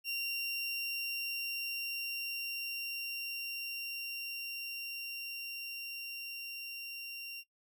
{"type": "tone with level ramp", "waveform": "30% pulse", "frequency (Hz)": 2763, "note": "F7", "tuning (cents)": -19, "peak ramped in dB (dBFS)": [-31, -39], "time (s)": [0.04, 7.44], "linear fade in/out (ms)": 50, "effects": ["noise-tail reverb RT60 0.1 s tail -17 dB re dry"]}